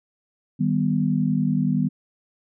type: chord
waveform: sine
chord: Eb augmented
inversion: none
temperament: equal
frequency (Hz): 155.56 / 196 / 246.9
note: Eb3 / G3 / B3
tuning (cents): 0 / 0 / 0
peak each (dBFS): -23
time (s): 0.59-1.89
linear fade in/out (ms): 20
effects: none